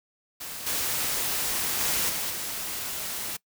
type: noise with level steps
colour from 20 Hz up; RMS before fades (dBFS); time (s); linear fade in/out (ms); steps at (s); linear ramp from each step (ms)
white; -37 / -28 / -26 / -30 / -33; 0.4-3.37; 10; 0.66 / 1.8 / 2.09 / 2.3; 10
effects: noise-tail reverb RT60 0.1 s tail -22 dB re dry